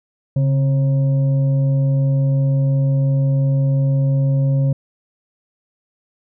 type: tone with frequency modulation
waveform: sine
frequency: 138.59 Hz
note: C#3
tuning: in tune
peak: -13 dBFS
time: 0.36-4.73 s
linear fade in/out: 5 ms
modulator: 403 Hz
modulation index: 0.33
effects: none